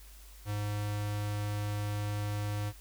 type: tone with notch filter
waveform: square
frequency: 103.83 Hz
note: G#2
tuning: in tune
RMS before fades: -34 dBFS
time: 0.45-2.73 s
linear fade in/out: 50 ms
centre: 250 Hz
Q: 1.9
effects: added 50 Hz sine -50 dBFS peak until 2.8 s + white hiss -57 dBFS RMS until 2.8 s